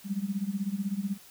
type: tone with tremolo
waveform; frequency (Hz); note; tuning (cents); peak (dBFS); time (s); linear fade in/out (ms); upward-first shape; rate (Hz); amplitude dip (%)
sine; 198.2; G3; +19; -25; 0.04-1.18; 50; sine; 16; 85
effects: white hiss -53 dBFS RMS until 1.3 s